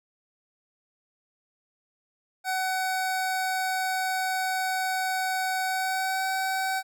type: tone with pitch glide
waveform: 25% pulse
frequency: 752 to 761.6 Hz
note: F#5 to F#5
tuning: +28 to +50 cents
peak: -22 dBFS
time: 2.44-6.83 s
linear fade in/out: 50 ms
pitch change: +22 cents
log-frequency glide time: 5.64-6.25 s
effects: none